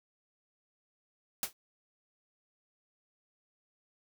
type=noise with exponential decay; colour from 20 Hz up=white; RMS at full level=-29 dBFS; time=1.43-1.53 s; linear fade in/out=1 ms; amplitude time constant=21 ms; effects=none